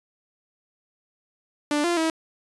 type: tone with pitch steps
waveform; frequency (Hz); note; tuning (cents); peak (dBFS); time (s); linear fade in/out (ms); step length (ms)
sawtooth; 294.7 / 345.5 / 322.5; D4 / F4 / E4; +6 / -19 / -38; -17; 1.71-2.1; 2; 130
effects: resampled to 24000 Hz